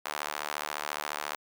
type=tone with high-pass filter; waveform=sawtooth; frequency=74.4 Hz; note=D2; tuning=23 cents sharp; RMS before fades=-36 dBFS; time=0.05-1.36 s; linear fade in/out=5 ms; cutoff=950 Hz; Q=1.2; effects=none